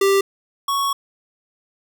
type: tone pair in turn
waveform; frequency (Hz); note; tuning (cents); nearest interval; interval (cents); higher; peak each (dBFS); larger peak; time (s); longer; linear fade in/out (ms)
square; 393 / 1111.6; G4 / C#6; +4 / +4; octave + tritone; 1800; second; -14 / -19; first; 0.01-0.21 / 0.68-0.93; second; 5
effects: none